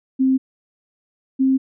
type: tone pair in turn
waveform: sine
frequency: 263 / 265 Hz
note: C4 / C4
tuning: +9 / +22 cents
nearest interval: unison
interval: 13 cents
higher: second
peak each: -13 dBFS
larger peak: neither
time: 0.19-0.38 / 1.39-1.58 s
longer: neither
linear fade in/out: 20 ms
effects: none